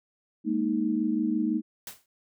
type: chord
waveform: sine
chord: Ab suspended second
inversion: none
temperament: just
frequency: 207.7 / 233.6 / 311.5 Hz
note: Ab3 / Bb3 / Eb4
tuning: 0 / +4 / +2 cents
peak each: -30 / -28 / -27 dBFS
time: 0.44-1.62 s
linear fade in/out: 50 ms
type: noise with exponential decay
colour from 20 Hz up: white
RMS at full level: -36 dBFS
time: 1.87-2.06 s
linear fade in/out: 2 ms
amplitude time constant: 40 ms
effects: none